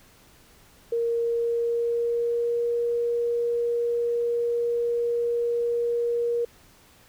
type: tone with pitch glide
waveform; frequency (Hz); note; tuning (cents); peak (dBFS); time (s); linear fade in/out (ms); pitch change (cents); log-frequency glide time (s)
sine; 466.2 to 473; A#4 to A#4; 0 to +25; -22; 0.92-6.45; 5; +25; 1.1-2.64
effects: pink hiss -55 dBFS RMS until 7.08 s